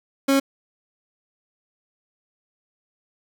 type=tone; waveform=30% pulse; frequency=273.6 Hz; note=C#4; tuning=23 cents flat; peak=-13 dBFS; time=0.28-0.4 s; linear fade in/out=10 ms; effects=none